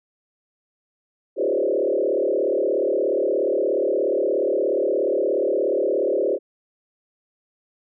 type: tone with frequency modulation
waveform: sine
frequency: 461 Hz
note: A#4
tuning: 19 cents flat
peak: -18 dBFS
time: 1.36-6.39 s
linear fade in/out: 50 ms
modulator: 36.9 Hz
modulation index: 3.1
effects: none